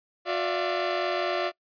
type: tone cluster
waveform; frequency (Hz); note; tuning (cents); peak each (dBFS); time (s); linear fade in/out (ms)
sawtooth; 360.4 / 588 / 676; F#4 / D5 / E5; -45 / +2 / +43; -26; 0.25-1.52; 50
effects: noise-tail reverb RT60 0.1 s tail -23 dB re dry + resampled to 11025 Hz